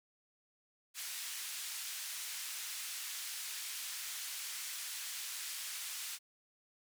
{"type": "band-pass noise", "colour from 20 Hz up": "white", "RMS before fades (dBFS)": -43, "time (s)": [0.94, 6.19], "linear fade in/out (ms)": 50, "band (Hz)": [1700, 11000], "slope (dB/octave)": 12, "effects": []}